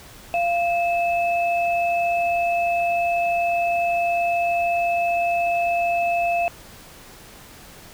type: tone pair together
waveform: sine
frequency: 690 / 2608 Hz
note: F5 / E7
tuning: -21 / -19 cents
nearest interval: octave + major seventh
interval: 2302 cents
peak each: -19 / -26 dBFS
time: 0.34-6.48 s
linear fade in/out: 0 ms
effects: pink hiss -44 dBFS RMS until 7.93 s